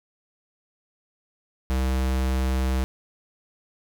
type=tone; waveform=square; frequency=65 Hz; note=C2; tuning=11 cents flat; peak=-22 dBFS; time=1.7-2.84 s; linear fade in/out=0 ms; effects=none